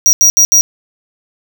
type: tone bursts at uneven times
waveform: square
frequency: 5750 Hz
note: F8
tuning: 50 cents sharp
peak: -5 dBFS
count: 4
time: 0.06-0.13 / 0.21-0.3 / 0.37-0.45 / 0.52-0.61 s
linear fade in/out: 0 ms
effects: none